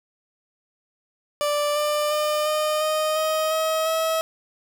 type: tone with pitch steps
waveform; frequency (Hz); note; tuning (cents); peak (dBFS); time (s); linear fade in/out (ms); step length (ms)
30% pulse; 587.3 / 595.2 / 603.1 / 611.2 / 619.4 / 627.6 / 636 / 644.5; D5 / D5 / D5 / D#5 / D#5 / D#5 / D#5 / E5; 0 / +23 / +46 / -31 / -8 / +15 / +38 / -39; -18; 1.41-4.21; 0; 350
effects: 8-bit